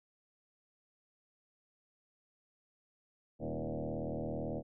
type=tone with frequency modulation; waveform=sine; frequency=174.61 Hz; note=F3; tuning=in tune; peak=-35 dBFS; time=3.39-4.63 s; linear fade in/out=50 ms; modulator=78 Hz; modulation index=6.1; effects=none